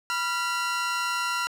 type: tone pair together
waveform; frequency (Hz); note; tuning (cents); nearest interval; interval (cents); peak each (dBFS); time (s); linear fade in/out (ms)
sawtooth; 980 / 1379.9; B5 / F6; -14 / -21; tritone; 593; -27 / -23; 0.1-1.47; 0
effects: low-pass 9000 Hz 12 dB/octave + 8-bit